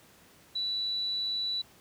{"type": "tone", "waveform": "sine", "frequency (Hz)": 3951, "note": "B7", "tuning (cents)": 0, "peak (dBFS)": -29, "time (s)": [0.55, 1.62], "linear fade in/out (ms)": 10, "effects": ["pink hiss -58 dBFS RMS until 1.8 s", "high-pass 80 Hz 12 dB/octave"]}